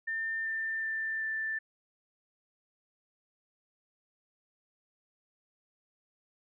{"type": "tone with pitch steps", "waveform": "sine", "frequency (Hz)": [1800, 1789.6, 1779.3, 1769.1], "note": ["A6", "A6", "A6", "A6"], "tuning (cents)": [39, 29, 19, 9], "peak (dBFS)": -31, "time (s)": [0.07, 1.59], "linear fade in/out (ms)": 10, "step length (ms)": 380, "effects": []}